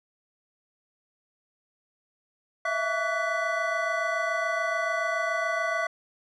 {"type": "tone cluster", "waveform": "triangle", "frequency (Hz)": [647, 674, 1140, 1483, 1987], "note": ["E5", "E5", "C#6", "F#6", "B6"], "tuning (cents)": [-32, 38, 48, 4, 10], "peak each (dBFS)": -30, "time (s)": [2.65, 5.87], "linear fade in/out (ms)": 5, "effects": ["resampled to 24000 Hz"]}